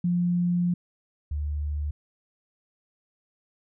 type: tone pair in turn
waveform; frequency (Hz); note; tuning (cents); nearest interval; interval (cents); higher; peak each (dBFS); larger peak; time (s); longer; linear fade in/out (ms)
sine; 175.7 / 73.87; F3 / D2; +11 / +11; octave + minor third; 1500; first; -21 / -26; first; 0.04-0.74 / 1.31-1.91; first; 5
effects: none